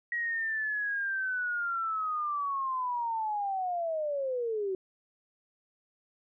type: linear sweep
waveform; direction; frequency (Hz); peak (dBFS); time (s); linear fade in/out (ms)
sine; down; 1909 to 369.3; -29; 0.12-4.75; 2
effects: none